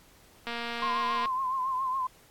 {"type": "click train", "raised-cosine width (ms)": 0.3, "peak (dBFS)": -19, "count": 186, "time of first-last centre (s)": [0.47, 1.257], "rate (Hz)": 235}
{"type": "tone with vibrato", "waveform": "sine", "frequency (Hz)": 1044, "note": "C6", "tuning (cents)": -4, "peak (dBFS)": -27, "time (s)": [0.82, 2.07], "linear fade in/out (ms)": 5, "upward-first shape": "triangle", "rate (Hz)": 7.2, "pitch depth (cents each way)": 71}
{"effects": ["pink hiss -58 dBFS RMS until 2.3 s", "AAC 64 kbps"]}